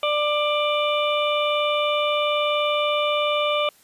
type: harmonic tone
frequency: 593 Hz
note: D5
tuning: 17 cents sharp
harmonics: 1 / 2 / 4 / 5 / 6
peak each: -22 / -25 / -28 / -29 / -30 dBFS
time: 0.03-3.69 s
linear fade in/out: 2 ms
effects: white hiss -55 dBFS RMS until 3.83 s + resampled to 32000 Hz